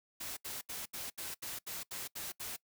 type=noise bursts; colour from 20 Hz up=white; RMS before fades=-42 dBFS; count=10; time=0.2-2.566 s; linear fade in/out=10 ms; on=170 ms; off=74 ms; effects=noise-tail reverb RT60 0.1 s tail -22 dB re dry